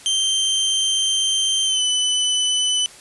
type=tone with pitch glide; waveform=sawtooth; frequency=3136 to 3003 Hz; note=G7 to F#7; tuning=0 to +25 cents; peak=-14 dBFS; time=0.06-2.86 s; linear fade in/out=0 ms; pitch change=-75 cents; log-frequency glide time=1.64-1.83 s; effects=white hiss -43 dBFS RMS until 3 s + resampled to 24000 Hz